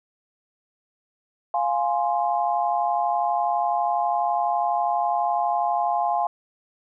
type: chord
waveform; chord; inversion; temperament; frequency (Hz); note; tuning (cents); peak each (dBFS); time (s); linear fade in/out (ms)
sine; F minor; none; equal; 698.5 / 830.6 / 1046.5; F5 / Ab5 / C6; 0 / 0 / 0; -23 / -24 / -28; 1.54-6.27; 2
effects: none